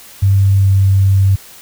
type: tone with pitch glide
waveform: sine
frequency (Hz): 98 to 96.99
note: G2 to G2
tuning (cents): 0 to -18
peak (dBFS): -7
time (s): 0.22-1.36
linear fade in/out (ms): 10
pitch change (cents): -18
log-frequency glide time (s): 0.57-0.69
effects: white hiss -38 dBFS RMS until 1.61 s